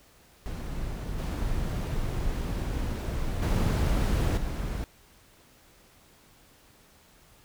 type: noise with level steps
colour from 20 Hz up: brown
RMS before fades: -34 / -30 / -24 / -31 dBFS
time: 0.46-4.84 s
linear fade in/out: 0 ms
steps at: 1.18 / 3.42 / 4.37 s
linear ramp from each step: 5 ms
effects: pink hiss -58 dBFS RMS until 7.44 s